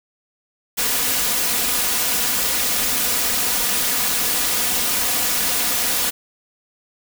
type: noise with comb filter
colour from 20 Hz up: white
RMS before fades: -20 dBFS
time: 0.77-6.11 s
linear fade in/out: 20 ms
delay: 4.1 ms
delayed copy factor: +0.55
effects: none